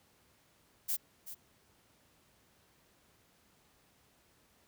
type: noise with echo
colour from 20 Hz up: violet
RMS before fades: -33 dBFS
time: 0.88-0.97 s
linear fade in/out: 20 ms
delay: 380 ms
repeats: 1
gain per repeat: -12 dB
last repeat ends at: 1.35 s
effects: pink hiss -68 dBFS RMS until 4.67 s + high-pass 60 Hz 12 dB/octave